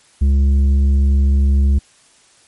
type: tone with tanh clipping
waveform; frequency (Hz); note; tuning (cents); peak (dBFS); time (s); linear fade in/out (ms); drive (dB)
triangle; 69.1; C#2; -5; -11; 0.21-1.79; 10; 11
effects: white hiss -51 dBFS RMS until 2.47 s + MP3 48 kbps